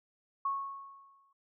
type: tone with exponential decay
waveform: sine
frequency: 1101 Hz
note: C#6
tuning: 12 cents flat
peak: -28 dBFS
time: 0.45-1.33 s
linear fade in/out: 5 ms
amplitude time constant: 190 ms
effects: none